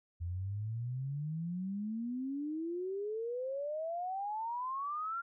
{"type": "exponential sweep", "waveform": "sine", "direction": "up", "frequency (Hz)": [83.7, 1400], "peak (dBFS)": -35, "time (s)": [0.2, 5.22], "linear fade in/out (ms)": 20, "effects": []}